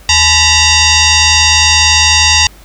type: tone with frequency modulation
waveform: sine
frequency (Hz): 1016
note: B5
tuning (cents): +49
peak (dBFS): -5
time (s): 0.09-2.47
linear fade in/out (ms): 2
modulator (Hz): 937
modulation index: 6
effects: added 50 Hz sine -37 dBFS peak until 2.64 s + pink hiss -41 dBFS RMS until 2.64 s